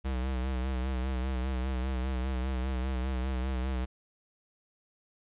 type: tone with vibrato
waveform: square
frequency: 64.4 Hz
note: C2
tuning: 27 cents flat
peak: -30 dBFS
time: 0.04-3.86 s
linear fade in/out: 20 ms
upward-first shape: sine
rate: 5 Hz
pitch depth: 57 cents each way
effects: resampled to 8000 Hz + 12-bit